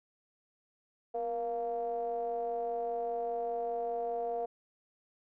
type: ring-modulated tone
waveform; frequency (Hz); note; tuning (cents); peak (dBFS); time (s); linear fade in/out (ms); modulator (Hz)
triangle; 112.5; A2; +39; -27; 1.14-4.46; 10; 585
effects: none